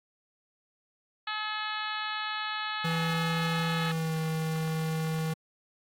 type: harmonic tone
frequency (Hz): 427.9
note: A4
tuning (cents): -48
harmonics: 2 / 3 / 4 / 5 / 6 / 7 / 8 / 9 / 10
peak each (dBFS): -39 / -36 / -37 / -44 / -41 / -43 / -42 / -43 / -44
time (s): 1.27-3.92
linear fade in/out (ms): 5
type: tone with pitch glide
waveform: square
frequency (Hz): 164.6 to 159.55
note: E3 to D#3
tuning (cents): -2 to +44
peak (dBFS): -29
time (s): 2.84-5.34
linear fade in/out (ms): 10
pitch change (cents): -54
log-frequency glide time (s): 3.76-4.16
effects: AAC 64 kbps